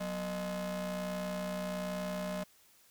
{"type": "ring-modulated tone", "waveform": "45% pulse", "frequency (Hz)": 214.3, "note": "A3", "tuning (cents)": -45, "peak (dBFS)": -32, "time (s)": [0, 2.44], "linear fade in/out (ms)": 10, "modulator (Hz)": 398, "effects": ["white hiss -64 dBFS RMS until 2.9 s"]}